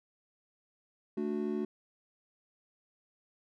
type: chord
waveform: triangle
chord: D major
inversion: second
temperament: just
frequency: 220.2 / 293.7 / 367.1 Hz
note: A3 / D4 / F#4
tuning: +2 / 0 / -14 cents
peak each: -33 / -36 / -33 dBFS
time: 1.17-1.65 s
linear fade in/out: 5 ms
effects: none